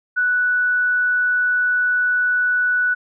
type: tone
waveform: sine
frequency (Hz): 1480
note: F#6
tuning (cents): 0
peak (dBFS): -15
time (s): 0.16-2.95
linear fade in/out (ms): 20
effects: none